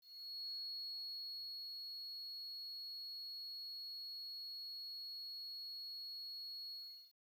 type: tone with ADSR envelope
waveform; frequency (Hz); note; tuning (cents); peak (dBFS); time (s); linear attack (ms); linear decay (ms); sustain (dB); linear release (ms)
triangle; 4336; C#8; -39; -40; 0.01-7.13; 470; 1200; -4; 410
effects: tanh soft clip ceiling -40 dBFS + 12-bit